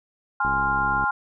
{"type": "chord", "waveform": "sine", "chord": "F minor", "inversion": "first", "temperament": "equal", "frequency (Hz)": [830.6, 1046.5, 1396.9], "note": ["Ab5", "C6", "F6"], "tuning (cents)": [0, 0, 0], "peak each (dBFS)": [-25, -26, -23], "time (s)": [0.4, 1.11], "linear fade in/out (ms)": 5}
{"type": "click train", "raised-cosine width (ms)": 3, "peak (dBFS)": -21, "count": 41, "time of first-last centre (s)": [0.45, 1.04], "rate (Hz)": 67.8}
{"effects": []}